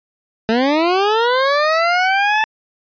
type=linear sweep; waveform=20% pulse; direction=up; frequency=216.8 to 880 Hz; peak=-8 dBFS; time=0.49-2.44 s; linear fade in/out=0 ms; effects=resampled to 11025 Hz